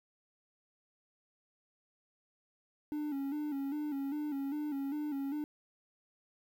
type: tone with vibrato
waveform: triangle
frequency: 286.9 Hz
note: D4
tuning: 40 cents flat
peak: -32 dBFS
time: 2.92-5.44 s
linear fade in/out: 0 ms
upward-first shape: square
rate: 2.5 Hz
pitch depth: 71 cents each way
effects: 10-bit